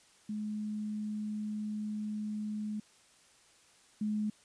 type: tone pair in turn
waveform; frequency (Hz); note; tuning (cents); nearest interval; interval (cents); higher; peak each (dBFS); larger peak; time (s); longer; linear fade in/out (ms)
sine; 211.9 / 211.9; G#3 / G#3; +35 / +35; unison; 0; neither; -34 / -30; second; 0.29-2.8 / 4.01-4.3; first; 5
effects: white hiss -63 dBFS RMS until 4.44 s + resampled to 22050 Hz